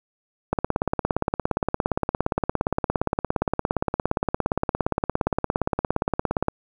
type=click train; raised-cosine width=1 ms; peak=-7 dBFS; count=104; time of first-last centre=0.53-6.484 s; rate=17.3 Hz; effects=8-bit